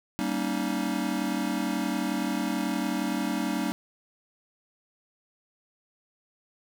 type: chord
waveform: square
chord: Eb dominant seventh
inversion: first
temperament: just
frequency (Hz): 194.45 / 233.3 / 280 / 311.1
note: G3 / Bb3 / Db4 / Eb4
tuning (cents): -14 / +2 / +18 / 0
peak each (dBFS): -33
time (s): 0.19-3.72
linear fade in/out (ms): 0
effects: none